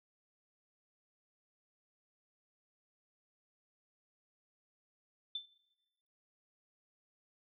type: tone with exponential decay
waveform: sine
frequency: 3537 Hz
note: A7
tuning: 8 cents sharp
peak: -33 dBFS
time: 5.35-5.48 s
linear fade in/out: 5 ms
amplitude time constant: 27 ms
effects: noise-tail reverb RT60 1.0 s tail -19 dB re dry